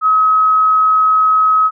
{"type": "tone", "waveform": "sine", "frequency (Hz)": 1276, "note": "D#6", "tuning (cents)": 43, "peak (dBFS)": -8, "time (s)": [0.01, 1.71], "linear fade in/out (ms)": 50, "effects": []}